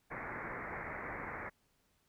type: low-pass noise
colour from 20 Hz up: white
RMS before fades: -43 dBFS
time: 0.1-1.5 s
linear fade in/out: 20 ms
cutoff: 2200 Hz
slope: 96 dB/octave
effects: pink hiss -75 dBFS RMS until 2.08 s